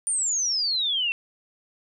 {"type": "exponential sweep", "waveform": "sine", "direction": "down", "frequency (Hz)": [9280, 2653], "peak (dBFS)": -22, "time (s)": [0.07, 1.12], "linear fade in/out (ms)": 0, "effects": []}